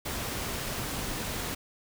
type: noise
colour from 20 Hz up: pink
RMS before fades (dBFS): -34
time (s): 0.05-1.55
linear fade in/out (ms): 10
effects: none